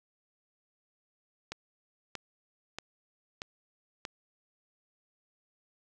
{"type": "click train", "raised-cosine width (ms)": 0.2, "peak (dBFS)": -20, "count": 5, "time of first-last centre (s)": [1.52, 4.052], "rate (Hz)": 1.58, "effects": []}